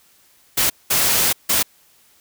white noise bursts at uneven times, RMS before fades -17 dBFS, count 3, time 0.57-0.7 / 0.9-1.33 / 1.49-1.63 s, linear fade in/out 10 ms, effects white hiss -55 dBFS RMS until 2.2 s

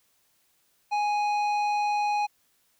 triangle tone with tanh clipping, 830.6 Hz, G#5, in tune, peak -25 dBFS, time 0.91-2.27 s, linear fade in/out 20 ms, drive 15 dB, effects white hiss -68 dBFS RMS until 2.79 s

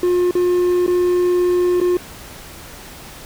triangle tone with dropouts, 356.9 Hz, F4, 38 cents sharp, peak -11 dBFS, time 0.03-1.97 s, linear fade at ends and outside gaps 2 ms, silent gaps 0.31-0.352 / 0.864-0.878 / 1.802-1.813 s, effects pink hiss -37 dBFS RMS until 3.25 s

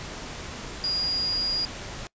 sine tone in noise, 4856 Hz, D#8, 43 cents flat, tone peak -24 dBFS, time 0.84-1.65 s, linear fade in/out 0 ms, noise pink, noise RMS -37 dBFS, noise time 0-2.07 s, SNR +10 dB, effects noise-tail reverb RT60 0.1 s tail -23 dB re dry + resampled to 16000 Hz

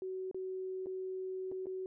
sine tone with dropouts, 375.1 Hz, F#4, 24 cents sharp, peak -37 dBFS, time 0.02-1.86 s, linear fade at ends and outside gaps 1 ms, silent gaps 0.313-0.345 / 0.86-0.868 / 1.516-1.521 / 1.658-1.668 s, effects none

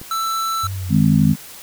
click, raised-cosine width 3 ms, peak -23 dBFS, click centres 0.015 s
square tone, 1327 Hz, E6, 11 cents sharp, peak -20 dBFS, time 0.11-0.67 s, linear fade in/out 2 ms
sine tone with vibrato, 94 Hz, F#2, 28 cents sharp, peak -23 dBFS, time 0.63-1.34 s, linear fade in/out 10 ms, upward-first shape triangle, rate 2.9 Hz, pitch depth 61 cents each way
harmonic tone, 51.91 Hz, G#1, in tune, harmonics 3 / 4 / 5, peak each -14 / -15 / -19 dBFS, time 0.89-1.36 s, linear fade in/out 50 ms
effects white hiss -38 dBFS RMS until 1.62 s

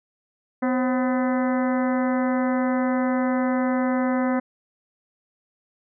harmonic tone with a mistuned harmonic, 252.4 Hz, B3, 38 cents sharp, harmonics 1 / 2 / 3 / 4 / 5 / 6 / 7 / 8, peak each -21 / -27 / -31 / -33 / -35 / -37 / -38 / -39 dBFS, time 0.62-4.4 s, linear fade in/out 10 ms, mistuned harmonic 2, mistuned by +81 cents, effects none

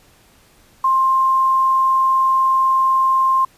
sine tone with quantisation, 1056 Hz, C6, 16 cents sharp, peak -12 dBFS, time 0.84-3.45 s, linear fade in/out 5 ms, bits 7, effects pink hiss -52 dBFS RMS until 3.57 s + resampled to 32000 Hz

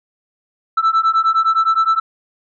sine beating tone pair, 1318.5 / 1328.2 Hz, E6 / E6, 0 / +13 cents, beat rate 9.7 Hz, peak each -13 dBFS, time 0.77-2 s, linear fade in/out 10 ms, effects tanh soft clip ceiling -9 dBFS

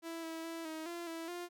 sawtooth tone with pitch steps, 330.8 / 325.5 / 330.2 / 316.7 / 343.1 / 328.9 / 350.9 Hz, E4 / E4 / E4 / D#4 / F4 / E4 / F4, +6 / -22 / +3 / +31 / -31 / -4 / +8 cents, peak -37 dBFS, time 0.02-1.49 s, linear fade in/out 50 ms, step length 210 ms, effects none

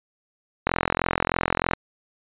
click train, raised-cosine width 0.5 ms, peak -5 dBFS, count 47, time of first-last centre 0.67-1.735 s, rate 43.2 Hz, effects resampled to 8000 Hz

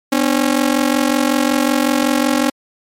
sawtooth ring-modulated tone, 273.2 Hz, C#4, 25 cents flat, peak -6 dBFS, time 0.12-2.5 s, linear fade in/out 0 ms, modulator 22.7 Hz, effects MP3 64 kbps

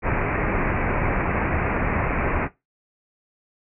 pink low-pass noise, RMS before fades -23 dBFS, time 0.02-2.49 s, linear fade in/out 50 ms, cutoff 2500 Hz, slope 96 dB/octave, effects noise-tail reverb RT60 0.2 s tail -17 dB re dry

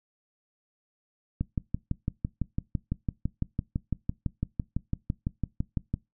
click train, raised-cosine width 5 ms, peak -15 dBFS, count 28, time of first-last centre 1.41-5.94 s, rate 5.96 Hz, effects noise-tail reverb RT60 0.2 s tail -22 dB re dry

